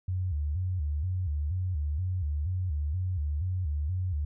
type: tone with vibrato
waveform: sine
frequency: 82.41 Hz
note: E2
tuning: in tune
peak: -27 dBFS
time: 0.08-4.25 s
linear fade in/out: 5 ms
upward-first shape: square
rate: 2.1 Hz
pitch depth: 190 cents each way
effects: none